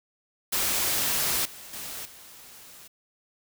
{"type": "noise with level steps", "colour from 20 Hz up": "white", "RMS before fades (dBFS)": [-26, -44, -37, -48], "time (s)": [0.52, 2.88], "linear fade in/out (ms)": 10, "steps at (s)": [1.45, 1.73, 2.05], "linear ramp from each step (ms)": 5, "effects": []}